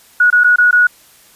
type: tone with dropouts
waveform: sine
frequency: 1459 Hz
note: F#6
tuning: 25 cents flat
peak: -6 dBFS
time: 0.2-0.87 s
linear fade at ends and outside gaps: 5 ms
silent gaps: 0.303-0.326 / 0.437-0.443 / 0.56-0.583 / 0.711-0.727 s
effects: white hiss -46 dBFS RMS until 1.35 s + resampled to 32000 Hz